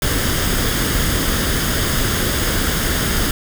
pink noise with comb filter, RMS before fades -18 dBFS, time 0.02-3.31 s, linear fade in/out 2 ms, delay 0.6 ms, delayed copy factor +0.5, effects none

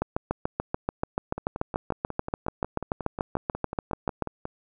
two click trains, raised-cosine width 1 ms, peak -11 / -18 dBFS, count 30 / 18, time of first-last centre 0.02-4.223 / 1.38-4.454 s, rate 6.9 / 5.53 Hz, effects none

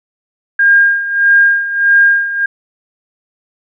sine tone with tremolo, 1613 Hz, G6, 49 cents sharp, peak -4 dBFS, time 0.59-2.46 s, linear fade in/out 5 ms, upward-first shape sine, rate 1.6 Hz, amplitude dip 75%, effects none

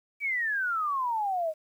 sine exponential sweep, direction down, 2329 to 611 Hz, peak -26 dBFS, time 0.2-1.54 s, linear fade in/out 50 ms, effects 10-bit

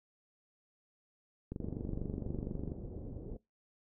click train, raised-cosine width 3 ms, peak -26 dBFS, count 30, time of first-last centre 1.52-2.718 s, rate 24.2 Hz
pink low-pass noise, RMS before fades -44 dBFS, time 1.6-3.37 s, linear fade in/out 5 ms, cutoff 470 Hz, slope 24 dB/octave
effects noise-tail reverb RT60 0.2 s tail -21 dB re dry

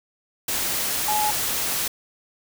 sine tone in noise, 847 Hz, G#5, 34 cents sharp, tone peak -21 dBFS, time 1.08-1.31 s, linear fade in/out 5 ms, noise white, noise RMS -25 dBFS, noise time 0.48-1.88 s, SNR +1 dB, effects none

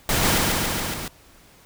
pink noise with echo, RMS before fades -21 dBFS, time 0.09-0.38 s, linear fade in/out 2 ms, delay 140 ms, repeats 5, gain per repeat -2 dB, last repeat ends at 1.08 s, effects pink hiss -52 dBFS RMS until 1.65 s

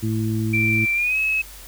harmonic tone, 110 Hz, A2, in tune, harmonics 1 / 2 / 3, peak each -22 / -25 / -27 dBFS, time 0.02-0.86 s, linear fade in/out 20 ms
sine tone with pitch glide, 2349 to 2576 Hz, D7 to E7, 0 to -41 cents, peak -18 dBFS, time 0.53-1.42 s, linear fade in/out 10 ms, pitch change +159 cents, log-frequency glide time 0.94-1.18 s
effects added 48 Hz sine -42 dBFS peak until 1.67 s + white hiss -42 dBFS RMS until 1.67 s

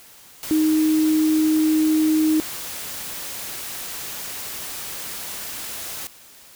sine tone in noise, 312 Hz, D#4, 5 cents sharp, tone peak -15 dBFS, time 0.51-2.4 s, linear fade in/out 0 ms, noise white, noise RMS -32 dBFS, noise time 0.43-6.07 s, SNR +14 dB, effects white hiss -47 dBFS RMS until 6.55 s

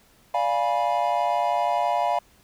triangle chord, D diminished seventh, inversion none, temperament equal with one note detuned, 587.3 / 698.5 / 830.6 / 976.4 Hz, D5 / F5 / Ab5 / Cb6, 0 / 0 / 0 / -20 cents, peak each -27 / -22 / -25 / -25 dBFS, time 0.34-2.19 s, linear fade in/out 5 ms, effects pink hiss -58 dBFS RMS until 2.43 s

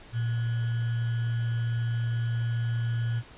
sine tone with sample-and-hold, 116.54 Hz, A#2, in tune, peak -25 dBFS, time 0.12-3.23 s, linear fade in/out 50 ms, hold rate 1575 Hz, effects pink hiss -50 dBFS RMS until 3.37 s + resampled to 8000 Hz

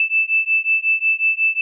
sine beating tone pair, 2637 / 2642.5 Hz, E7 / E7, 0 / +4 cents, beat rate 5.5 Hz, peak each -18 dBFS, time 0-1.61 s, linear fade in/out 2 ms, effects none

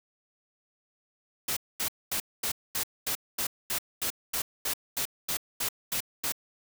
white noise bursts, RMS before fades -30 dBFS, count 16, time 1.48-6.322 s, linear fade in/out 5 ms, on 87 ms, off 230 ms, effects none

